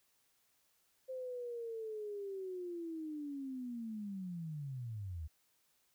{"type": "linear sweep", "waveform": "sine", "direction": "down", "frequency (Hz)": [523.3, 73.42], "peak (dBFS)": -40, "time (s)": [1.08, 5.28], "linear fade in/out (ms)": 20, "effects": ["white hiss -75 dBFS RMS until 5.94 s"]}